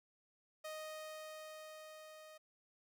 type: tone with level ramp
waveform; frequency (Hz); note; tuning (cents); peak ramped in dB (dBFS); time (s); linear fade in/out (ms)
sawtooth; 622.3; D#5; 0; -40 to -51; 0.64-2.38; 10
effects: none